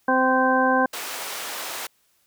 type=harmonic tone; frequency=259.2 Hz; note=C4; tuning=16 cents flat; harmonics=1 / 2 / 3 / 4 / 6; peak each=-23 / -23 / -23 / -23 / -23 dBFS; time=0.08-0.86 s; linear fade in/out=5 ms
type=high-pass noise; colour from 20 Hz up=pink; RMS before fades=-32 dBFS; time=0.93-1.87 s; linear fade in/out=5 ms; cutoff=650 Hz; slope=12 dB/octave
effects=white hiss -65 dBFS RMS until 2.26 s